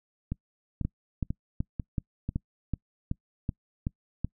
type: two click trains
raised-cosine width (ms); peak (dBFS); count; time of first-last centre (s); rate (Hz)
5; -16 / -18; 10 / 5; 0.85-4.246 / 0.32-2.29; 2.65 / 2.03
effects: noise-tail reverb RT60 0.1 s tail -26 dB re dry